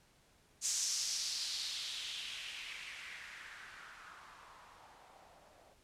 violet noise with low-pass filter sweep, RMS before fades -43 dBFS, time 0.61-5.76 s, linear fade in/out 50 ms, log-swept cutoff 6800 to 580 Hz, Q 2.8, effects pink hiss -68 dBFS RMS until 5.83 s + low-pass 11000 Hz 12 dB/octave

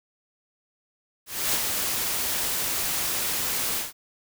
white noise with ADSR envelope, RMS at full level -23 dBFS, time 1.26-3.93 s, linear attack 280 ms, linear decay 36 ms, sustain -4 dB, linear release 160 ms, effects none

